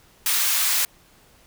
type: high-pass noise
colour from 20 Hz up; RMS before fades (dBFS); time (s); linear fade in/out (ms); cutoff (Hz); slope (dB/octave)
white; -21; 0.26-0.85; 2; 1100; 12
effects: pink hiss -55 dBFS RMS until 1.46 s